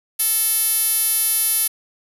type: tone with band-pass filter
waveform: 5% pulse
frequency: 440 Hz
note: A4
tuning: in tune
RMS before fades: -19 dBFS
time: 0.19-1.68 s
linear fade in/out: 10 ms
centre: 11000 Hz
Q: 7.9
effects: none